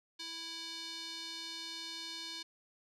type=tone with band-pass filter; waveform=square; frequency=329.6 Hz; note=E4; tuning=in tune; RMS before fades=-44 dBFS; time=0.19-2.43 s; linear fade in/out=10 ms; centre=4200 Hz; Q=3.1; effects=resampled to 32000 Hz